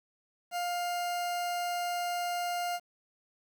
40% pulse tone, 704 Hz, F5, 14 cents sharp, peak -30 dBFS, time 0.51-2.8 s, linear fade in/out 50 ms, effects 10-bit

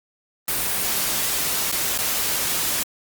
white noise with dropouts, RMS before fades -23 dBFS, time 0.48-2.83 s, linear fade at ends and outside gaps 2 ms, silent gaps 1.715-1.724 / 1.977-1.987 s, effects Opus 32 kbps

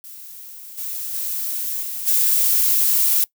violet noise with level steps, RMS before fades -38 / -28 / -25 / -28 / -17 dBFS, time 0.04-3.24 s, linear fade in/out 0 ms, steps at 0.77 / 1.13 / 1.81 / 2.06 s, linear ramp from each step 20 ms, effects noise-tail reverb RT60 0.1 s tail -22 dB re dry

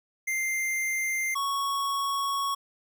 square tone pair in turn, 2094 / 1109.3 Hz, C7 / C#6, +1 / +1 cents, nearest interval major seventh, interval 1100 cents, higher first, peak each -27 dBFS, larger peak neither, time 0.27-1.35 / 1.35-2.55 s, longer second, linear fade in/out 10 ms, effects none

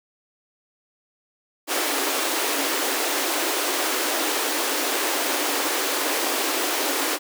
pink high-pass noise, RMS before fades -24 dBFS, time 1.67-7.19 s, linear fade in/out 50 ms, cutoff 270 Hz, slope 96 dB/octave, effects none

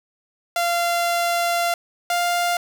sawtooth tone pair in turn, 690 / 699.2 Hz, F5 / F5, -21 / +2 cents, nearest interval unison, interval 23 cents, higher second, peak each -15 dBFS, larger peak neither, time 0.56-1.74 / 2.1-2.57 s, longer first, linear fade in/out 2 ms, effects none

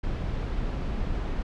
brown noise, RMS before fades -29 dBFS, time 0.03-1.43 s, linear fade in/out 10 ms, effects low-pass 4000 Hz 12 dB/octave

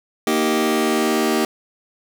sawtooth chord, Eb major, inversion second, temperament just, 233.3 / 311.1 / 388.9 Hz, Bb3 / Eb4 / G4, +2 / 0 / -14 cents, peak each -17 dBFS, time 0.27-1.45 s, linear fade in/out 2 ms, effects none

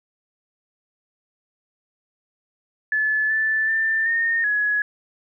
sine tone with pitch steps, 1728 / 1756 / 1783 / 1835 / 1683 Hz, A6 / A6 / A6 / A#6 / G#6, -32 / -4 / +22 / -28 / +23 cents, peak -18 dBFS, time 2.92-4.82 s, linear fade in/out 2 ms, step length 380 ms, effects none

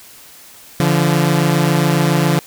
sawtooth tone pair together, 144.4 / 171.72 Hz, D3 / F3, -29 / -29 cents, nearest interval minor third, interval 300 cents, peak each -11 dBFS, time 0.8-2.39 s, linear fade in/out 0 ms, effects white hiss -41 dBFS RMS until 2.46 s

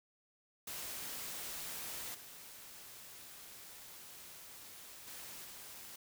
white noise with level steps, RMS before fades -44 / -53 / -49 / -51 dBFS, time 0.67-5.96 s, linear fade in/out 5 ms, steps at 2.14 / 5.07 / 5.44 s, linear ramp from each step 10 ms, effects none

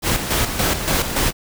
pink noise with tremolo, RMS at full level -18 dBFS, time 0.02-1.33 s, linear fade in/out 50 ms, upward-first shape square, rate 3.5 Hz, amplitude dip 55%, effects none

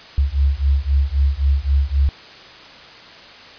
sine beating tone pair, 67.5 / 71.3 Hz, C#2 / C#2, -45 / +49 cents, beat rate 3.8 Hz, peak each -17 / -17 dBFS, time 0.18-2.09 s, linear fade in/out 0 ms, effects white hiss -40 dBFS RMS until 3.58 s + resampled to 11025 Hz

